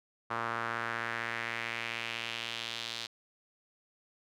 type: tone with band-pass filter sweep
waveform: sawtooth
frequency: 115.8 Hz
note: A#2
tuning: 11 cents flat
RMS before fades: -37 dBFS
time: 0.3-3.07 s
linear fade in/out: 10 ms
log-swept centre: 1200 to 4000 Hz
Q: 2.4
effects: none